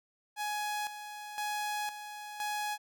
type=tone with tremolo; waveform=sawtooth; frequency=837 Hz; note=G#5; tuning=13 cents sharp; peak=-29 dBFS; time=0.36-2.78 s; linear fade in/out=50 ms; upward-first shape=square; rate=0.98 Hz; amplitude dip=65%; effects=none